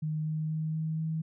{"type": "tone with pitch steps", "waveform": "sine", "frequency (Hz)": [154.8, 155.97, 157.14, 158.33, 159.52], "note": ["D#3", "D#3", "D#3", "D#3", "D#3"], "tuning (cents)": [-9, 5, 17, 31, 43], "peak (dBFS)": -29, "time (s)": [0.02, 1.22], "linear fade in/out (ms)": 10, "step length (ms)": 240, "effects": []}